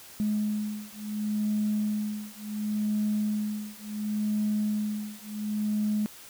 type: beating tone pair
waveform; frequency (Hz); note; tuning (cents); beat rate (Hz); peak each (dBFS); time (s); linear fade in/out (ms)
sine; 210.7 / 211.4; G#3 / G#3; +25 / +31; 0.7; -29; 0.2-6.06; 0
effects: tanh soft clip ceiling -19 dBFS + white hiss -48 dBFS RMS until 6.29 s